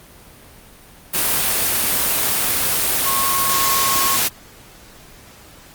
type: tone in noise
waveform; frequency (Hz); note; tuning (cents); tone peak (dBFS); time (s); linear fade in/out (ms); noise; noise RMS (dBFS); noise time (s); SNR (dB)
sine; 1088; C#6; -33; -20; 3.05-4.17; 20; white; -18; 1.13-4.29; -5
effects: pink hiss -44 dBFS RMS until 5.74 s + Opus 32 kbps